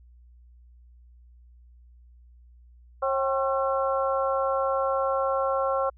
harmonic tone with a mistuned harmonic, 270 Hz, C#4, 45 cents flat, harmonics 2 / 3 / 4 / 5, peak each -25 / -31 / -29 / -31 dBFS, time 3.02-5.9 s, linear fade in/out 10 ms, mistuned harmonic 3, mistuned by -73 cents, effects added 60 Hz sine -50 dBFS peak until 5.97 s

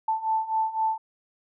sine beating tone pair, 880 / 883.9 Hz, A5 / A5, 0 / +8 cents, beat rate 3.9 Hz, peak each -28 / -25 dBFS, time 0.08-0.98 s, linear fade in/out 5 ms, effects none

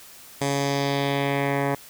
10% pulse tone with low-pass filter sweep, 140 Hz, C#3, 18 cents sharp, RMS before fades -24 dBFS, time 0.41-1.75 s, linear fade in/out 5 ms, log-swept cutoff 8600 to 1500 Hz, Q 1.7, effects white hiss -46 dBFS RMS until 1.89 s

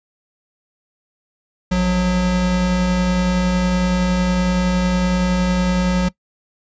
square tone pair together, 56.97 / 181.7 Hz, A#1 / F#3, -39 / -31 cents, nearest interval octave + minor sixth, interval 2008 cents, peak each -23 / -16 dBFS, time 1.71-6.09 s, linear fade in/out 10 ms, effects noise-tail reverb RT60 0.1 s tail -21 dB re dry + resampled to 16000 Hz

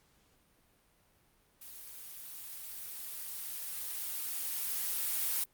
blue noise with level ramp, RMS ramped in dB -49 to -32 dBFS, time 1.61-5.44 s, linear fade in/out 5 ms, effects pink hiss -69 dBFS RMS until 5.53 s + Opus 48 kbps

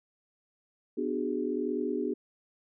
sine chord, G# half-diminished seventh, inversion first, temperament just, 249.2 / 299 / 373.8 / 415.3 Hz, B3 / D4 / F#4 / G#4, +16 / +31 / +18 / 0 cents, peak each -34 dBFS, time 0.97-2.14 s, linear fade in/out 10 ms, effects none

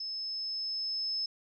sine tone with level ramp, 5220 Hz, E8, 18 cents flat, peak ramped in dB -35 to -30 dBFS, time 0-1.26 s, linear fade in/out 5 ms, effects none

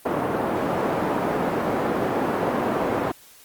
pink band-pass noise, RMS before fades -24 dBFS, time 0.05-3.12 s, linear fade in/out 10 ms, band 240 to 1000 Hz, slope 12 dB/octave, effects white hiss -50 dBFS RMS until 3.44 s + Opus 32 kbps

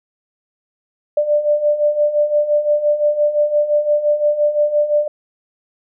sine beating tone pair, 589 / 594.8 Hz, D5 / D5, +5 / +22 cents, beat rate 5.8 Hz, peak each -19 / -14 dBFS, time 1.17-5.08 s, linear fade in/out 5 ms, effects none

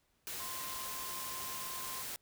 sine tone in noise, 1046.5 Hz, C6, in tune, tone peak -46 dBFS, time 0.4-2.02 s, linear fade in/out 0 ms, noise white, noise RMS -42 dBFS, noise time 0.27-2.16 s, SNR -7 dB, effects pink hiss -75 dBFS RMS until 2.21 s

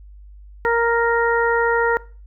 harmonic tone, 466.2 Hz, A#4, in tune, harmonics 1 / 2 / 3 / 4, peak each -18 / -21 / -23 / -24 dBFS, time 0.65-1.97 s, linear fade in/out 0 ms, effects noise-tail reverb RT60 0.4 s tail -21 dB re dry + added 50 Hz sine -39 dBFS peak until 2.26 s

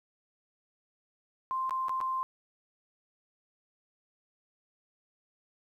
sine tone with dropouts, 1046.5 Hz, C6, in tune, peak -29 dBFS, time 1.51-2.23 s, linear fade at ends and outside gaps 0 ms, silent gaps 1.695-1.708 / 1.884-1.894 / 2.004-2.012 s, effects 11-bit

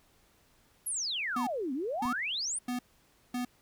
sine exponential two-way sweep, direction down then up, 11780 to 246.9 to 9860 Hz, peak -31 dBFS, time 0.86-2.59 s, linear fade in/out 10 ms, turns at 1.73 s
square tone bursts, 246.9 Hz, B3, in tune, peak -32 dBFS, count 4, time 1.36-3.45 s, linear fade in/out 5 ms, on 110 ms, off 550 ms
click, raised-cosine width 5 ms, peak -35 dBFS, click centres 2.055 s
effects pink hiss -66 dBFS RMS until 3.61 s

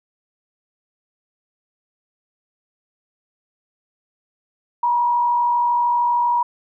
sine tone with frequency modulation, 960 Hz, B5, 49 cents flat, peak -15 dBFS, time 4.83-6.43 s, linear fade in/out 5 ms, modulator 47.1 Hz, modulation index 0.43, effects none

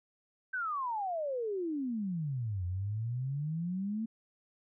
sine exponential two-way sweep, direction down then up, 1568 to 87.31 to 228.4 Hz, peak -32 dBFS, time 0.53-4.06 s, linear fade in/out 10 ms, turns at 2.65 s, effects none

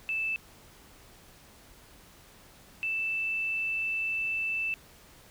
sine tone pair in turn, 2637 / 2648 Hz, E7 / E7, 0 / +7 cents, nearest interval unison, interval 7 cents, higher second, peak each -28 dBFS, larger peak neither, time 0.09-0.36 / 2.83-4.74 s, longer second, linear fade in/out 0 ms, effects pink hiss -55 dBFS RMS until 5.3 s

